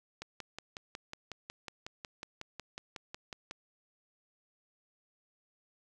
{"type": "click train", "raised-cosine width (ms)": 0.2, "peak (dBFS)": -24, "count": 19, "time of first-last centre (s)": [0.22, 3.511], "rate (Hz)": 5.47, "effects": []}